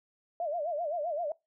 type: tone with vibrato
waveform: sine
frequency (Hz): 640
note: D#5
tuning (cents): +49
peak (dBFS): -30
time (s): 0.4-1.32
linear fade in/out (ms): 2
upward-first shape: sine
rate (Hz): 7.7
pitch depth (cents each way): 180
effects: noise-tail reverb RT60 0.2 s tail -22 dB re dry